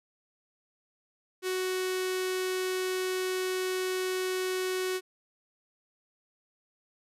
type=tone with notch filter; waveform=sawtooth; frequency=371.3 Hz; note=F#4; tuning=6 cents sharp; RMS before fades=-31 dBFS; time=1.42-5.01 s; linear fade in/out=50 ms; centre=810 Hz; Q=1.2; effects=resampled to 32000 Hz